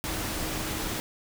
sine tone in noise, 314.5 Hz, D#4, 19 cents sharp, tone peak -40 dBFS, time 0.04-1 s, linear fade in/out 0 ms, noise pink, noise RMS -32 dBFS, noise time 0.04-1 s, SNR -11 dB, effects none

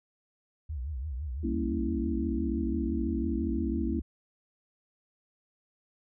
sine tone with vibrato, 69.3 Hz, C#2, in tune, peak -32 dBFS, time 0.69-4.02 s, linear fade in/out 10 ms, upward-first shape triangle, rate 5.9 Hz, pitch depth 290 cents each way
sine chord, G diminished seventh, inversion none, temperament equal with one note detuned, 198.28 / 233.1 / 277.2 / 329.6 Hz, G3 / Bb3 / Db4 / Fb4, +20 / 0 / 0 / 0 cents, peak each -37 / -33 / -35 / -33 dBFS, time 1.43-4 s, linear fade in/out 10 ms
effects none

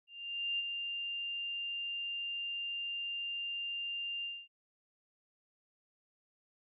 sine tone with ADSR envelope, 2794 Hz, F7, in tune, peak -31 dBFS, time 0.07-4.48 s, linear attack 520 ms, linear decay 25 ms, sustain -5 dB, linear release 240 ms, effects none

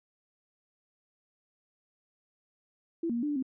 sine tone with pitch steps, 333.6 / 235 / 236.8 / 295.9 / 292.2 / 262.5 Hz, E4 / A#3 / A#3 / D4 / D4 / C4, +21 / +14 / +27 / +13 / -9 / +6 cents, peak -28 dBFS, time 3.03-3.426 s, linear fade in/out 5 ms, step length 66 ms, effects none

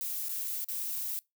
violet noise with dropouts, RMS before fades -35 dBFS, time 0.01-1.19 s, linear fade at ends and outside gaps 0 ms, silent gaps 0.285-0.293 / 0.644-0.686 s, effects noise-tail reverb RT60 0.2 s tail -24 dB re dry

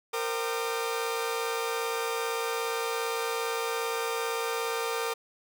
sawtooth tone cluster, 460.5 / 518 / 775 / 1205 Hz, A#4 / C5 / G5 / D6, -21 / -17 / -20 / +44 cents, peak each -27 / -35 / -36 / -31 dBFS, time 0.13-5.14 s, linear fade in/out 10 ms, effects none

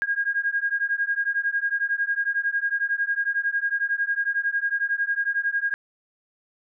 sine beating tone pair, 1623 / 1634 Hz, G#6 / G#6, -40 / -29 cents, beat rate 11 Hz, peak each -25 dBFS, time 0.02-5.74 s, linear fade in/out 0 ms, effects none

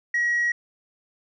sine tone, 1907 Hz, A#6, 39 cents sharp, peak -18 dBFS, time 0.14-0.52 s, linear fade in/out 5 ms, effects tanh soft clip ceiling -18 dBFS

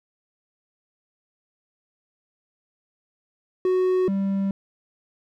triangle tone pair in turn, 369.6 / 195.79 Hz, F#4 / G3, -2 / -2 cents, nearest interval major seventh, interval 1100 cents, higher first, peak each -16 / -19 dBFS, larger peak first, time 3.65-4.08 / 4.08-4.51 s, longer neither, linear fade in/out 2 ms, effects none

